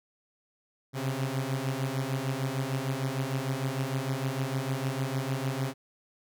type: beating tone pair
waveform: sawtooth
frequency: 130.1 / 136.7 Hz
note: C3 / C#3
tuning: -9 / -24 cents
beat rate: 6.6 Hz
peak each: -28 dBFS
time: 0.93-5.74 s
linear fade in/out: 50 ms
effects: none